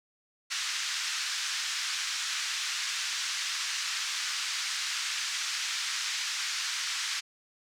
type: band-pass noise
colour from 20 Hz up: white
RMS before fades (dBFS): -33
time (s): 0.5-7.21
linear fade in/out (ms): 20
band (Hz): 1300 to 6400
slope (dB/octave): 24
effects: none